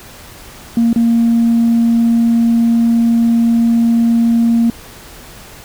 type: tone with dropouts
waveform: sine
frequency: 232 Hz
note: A#3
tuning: 8 cents flat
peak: -7 dBFS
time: 0.77-4.7 s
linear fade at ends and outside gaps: 2 ms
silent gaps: 0.93-0.96 s
effects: tanh soft clip ceiling -5 dBFS + pink hiss -36 dBFS RMS until 5.64 s